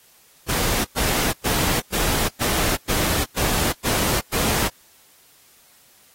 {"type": "noise bursts", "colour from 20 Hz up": "pink", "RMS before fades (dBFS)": -22, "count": 9, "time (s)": [0.48, 4.69], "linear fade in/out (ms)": 20, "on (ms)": 370, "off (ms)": 110, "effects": ["white hiss -54 dBFS RMS until 6.14 s", "AAC 48 kbps"]}